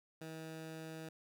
15% pulse tone, 160 Hz, D#3, 49 cents sharp, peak -39 dBFS, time 0.21-1.09 s, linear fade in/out 5 ms, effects none

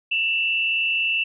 sine tone pair together, 2679 / 2899 Hz, E7 / F#7, +27 / -36 cents, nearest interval minor second, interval 137 cents, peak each -20 / -27 dBFS, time 0.11-1.24 s, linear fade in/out 10 ms, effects none

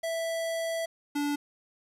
square tone pair in turn, 659.3 / 289.7 Hz, E5 / D4, 0 / -24 cents, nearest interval octave + major second, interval 1424 cents, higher first, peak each -30 / -28 dBFS, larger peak second, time 0.03-0.86 / 1.15-1.36 s, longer first, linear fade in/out 10 ms, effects resampled to 32000 Hz + 9-bit

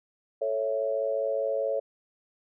sine chord, A major, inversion none, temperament equal, 440 / 554.4 / 659.3 Hz, A4 / C#5 / E5, 0 / 0 / 0 cents, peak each -32 / -27 / -33 dBFS, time 0.41-1.8 s, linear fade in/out 10 ms, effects none

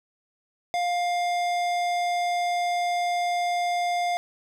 sine tone with tanh clipping, 704 Hz, F5, 14 cents sharp, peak -25 dBFS, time 0.74-4.17 s, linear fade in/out 0 ms, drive 18 dB, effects none

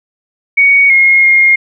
sine tone with pitch steps, 2237 / 2150 / 2135 Hz, C#7 / C7 / C7, +15 / +47 / +34 cents, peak -4 dBFS, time 0.57-1.56 s, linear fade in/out 10 ms, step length 330 ms, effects none

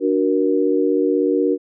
sine chord, D augmented, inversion none, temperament equal with one note detuned, 293.7 / 370 / 470.8 Hz, D4 / F#4 / A#4, 0 / 0 / +17 cents, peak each -19 dBFS, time 0-1.58 s, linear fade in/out 50 ms, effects none

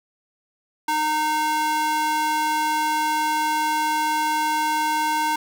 square tone with high-pass filter, 307.4 Hz, D#4, 21 cents flat, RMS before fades -22 dBFS, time 0.88-5.36 s, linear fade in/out 5 ms, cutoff 750 Hz, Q 3.1, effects none

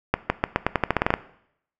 accelerating click train, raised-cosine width 0.5 ms, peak -3 dBFS, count 13, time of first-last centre 0.14-1.139 s, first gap 160 ms, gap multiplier 0.87, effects noise-tail reverb RT60 0.7 s tail -17 dB re dry

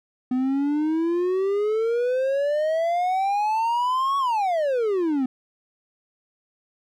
triangle exponential two-way sweep, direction up then down, 250 to 1123 to 250 Hz, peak -18 dBFS, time 0.31-5.26 s, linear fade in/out 5 ms, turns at 4.18 s, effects none

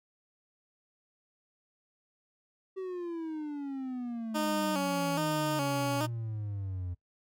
triangle exponential sweep, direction down, 383.9 to 87.31 Hz, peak -32 dBFS, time 2.76-6.95 s, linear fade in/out 20 ms
15% pulse tone with vibrato, 293.7 Hz, D4, in tune, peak -23 dBFS, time 4.34-6.07 s, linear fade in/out 20 ms, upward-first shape square, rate 1.2 Hz, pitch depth 76 cents each way
effects noise-tail reverb RT60 0.1 s tail -19 dB re dry

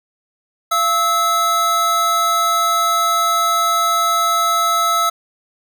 square tone pair together, 687.6 / 1300 Hz, F5 / E6, -27 / -24 cents, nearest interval major seventh, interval 1103 cents, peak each -23 / -15 dBFS, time 0.71-5.1 s, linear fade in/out 10 ms, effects none

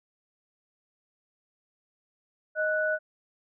sine tone pair together, 622.3 / 1480.1 Hz, D#5 / F#6, 0 / 0 cents, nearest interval octave + minor third, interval 1500 cents, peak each -27 dBFS, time 2.55-2.99 s, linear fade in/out 50 ms, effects none

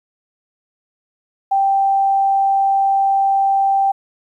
sine tone, 784 Hz, G5, in tune, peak -12 dBFS, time 1.51-3.92 s, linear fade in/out 10 ms, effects 9-bit

